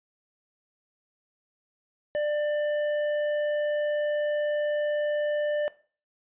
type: tone with tanh clipping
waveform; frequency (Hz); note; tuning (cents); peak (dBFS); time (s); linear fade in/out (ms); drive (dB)
triangle; 594; D5; +20; -26; 2.15-5.68; 0; 13
effects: noise-tail reverb RT60 0.4 s tail -18 dB re dry + resampled to 8000 Hz